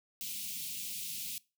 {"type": "band-stop noise", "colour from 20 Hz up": "white", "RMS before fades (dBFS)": -40, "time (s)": [0.21, 1.38], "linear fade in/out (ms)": 0, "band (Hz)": [240, 2400], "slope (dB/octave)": 48, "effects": ["noise-tail reverb RT60 0.3 s tail -23 dB re dry", "high-pass 150 Hz 12 dB/octave"]}